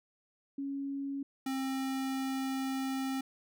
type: tone pair in turn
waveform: sine / square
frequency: 277.2 / 266.2 Hz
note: C#4 / C4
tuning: 0 / +30 cents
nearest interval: minor second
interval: 70 cents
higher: first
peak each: -34 / -33 dBFS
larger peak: second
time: 0.58-1.23 / 1.46-3.21 s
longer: second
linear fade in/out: 5 ms
effects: none